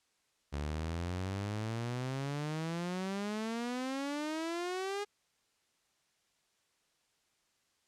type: exponential sweep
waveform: sawtooth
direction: up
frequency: 70.8 to 414.3 Hz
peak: -31 dBFS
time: 0.52-5.05 s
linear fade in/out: 20 ms
effects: white hiss -75 dBFS RMS until 7.87 s + low-pass 8000 Hz 12 dB/octave